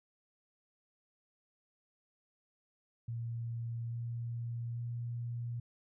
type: tone with pitch steps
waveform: sine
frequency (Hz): 116.54 / 117.69 / 118.85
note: A#2 / A#2 / A#2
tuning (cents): 0 / +17 / +34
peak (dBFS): -36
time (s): 3.08-5.6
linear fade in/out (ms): 5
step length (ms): 840
effects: none